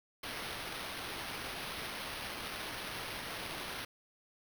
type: noise with sample-and-hold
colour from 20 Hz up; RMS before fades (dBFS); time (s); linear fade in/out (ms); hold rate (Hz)
white; -42; 0.23-3.85; 5; 7350
effects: none